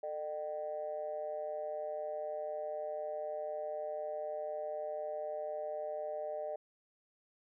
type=tone with amplitude modulation; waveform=sine; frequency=606 Hz; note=D#5; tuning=46 cents flat; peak=-32 dBFS; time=0.03-6.56 s; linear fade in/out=5 ms; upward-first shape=sine; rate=162 Hz; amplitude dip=90%; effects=tanh soft clip ceiling -28 dBFS